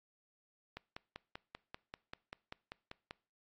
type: click train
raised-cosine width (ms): 0.3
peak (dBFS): -28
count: 13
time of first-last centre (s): 0.77-3.109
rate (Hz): 5.13
effects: noise-tail reverb RT60 0.4 s tail -24 dB re dry + AAC 32 kbps